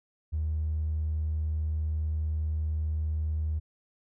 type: tone with tanh clipping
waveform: triangle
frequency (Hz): 77.6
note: D#2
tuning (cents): -4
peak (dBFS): -26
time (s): 0.32-3.6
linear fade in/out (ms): 20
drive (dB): 1
effects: none